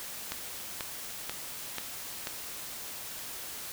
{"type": "click train", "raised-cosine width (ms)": 0.2, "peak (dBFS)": -16, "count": 5, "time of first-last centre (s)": [0.32, 2.271], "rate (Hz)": 2.05, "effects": ["white hiss -41 dBFS RMS until 3.72 s"]}